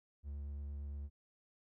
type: tone with vibrato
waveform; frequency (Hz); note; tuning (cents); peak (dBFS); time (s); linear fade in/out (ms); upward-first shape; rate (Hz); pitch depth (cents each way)
triangle; 71.5; D2; -46; -39; 0.23-1.1; 50; sine; 8.7; 14
effects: none